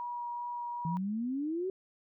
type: tone with vibrato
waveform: sine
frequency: 960 Hz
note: B5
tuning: 49 cents flat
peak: -35 dBFS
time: 0-0.97 s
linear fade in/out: 0 ms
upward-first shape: sine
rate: 2.6 Hz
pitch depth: 8 cents each way
type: exponential sweep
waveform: sine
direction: up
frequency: 160 to 387.9 Hz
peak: -31 dBFS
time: 0.85-1.7 s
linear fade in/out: 2 ms
effects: none